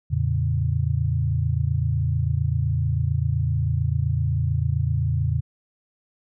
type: tone cluster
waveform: sine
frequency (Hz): 85.1 / 113.6 / 140.8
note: F2 / A#2 / C#3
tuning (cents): -44 / -44 / +27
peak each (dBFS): -24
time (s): 0.1-5.41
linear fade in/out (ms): 20
effects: none